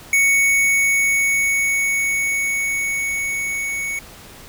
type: tone with level ramp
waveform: square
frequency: 2223 Hz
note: C#7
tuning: 4 cents sharp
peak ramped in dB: -13 to -23 dBFS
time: 0.13-3.99 s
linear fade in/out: 2 ms
effects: pink hiss -41 dBFS RMS until 4.48 s